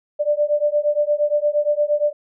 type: beating tone pair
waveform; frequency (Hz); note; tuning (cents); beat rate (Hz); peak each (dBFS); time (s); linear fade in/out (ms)
sine; 587.3 / 595.9; D5 / D5; 0 / +25; 8.6; -19; 0.19-2.13; 20
effects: none